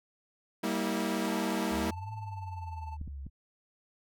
sawtooth chord, E diminished, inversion first, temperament equal with one note detuned, 196 / 233.1 / 324 Hz, G3 / Bb3 / E4, 0 / 0 / -30 cents, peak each -30 dBFS, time 0.63-1.91 s, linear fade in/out 10 ms
triangle tone with tremolo, 882 Hz, A5, 4 cents sharp, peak -37 dBFS, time 1.27-2.97 s, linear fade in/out 10 ms, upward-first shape sine, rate 20 Hz, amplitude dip 70%
sine exponential two-way sweep, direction up then down, 65.41 to 108.3 to 65.41 Hz, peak -38 dBFS, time 1.7-3.3 s, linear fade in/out 50 ms, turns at 2.12 s
clicks, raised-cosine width 5 ms, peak -30 dBFS, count 3, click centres 3.014 / 3.077 / 3.266 s
effects none

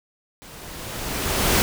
pink noise with level ramp, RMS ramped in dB -43 to -17 dBFS, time 0.42-1.62 s, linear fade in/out 0 ms, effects none

